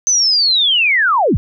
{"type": "linear sweep", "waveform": "sine", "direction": "down", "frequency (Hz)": [6210, 46.25], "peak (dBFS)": -10, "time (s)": [0.07, 1.37], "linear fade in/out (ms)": 0, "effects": []}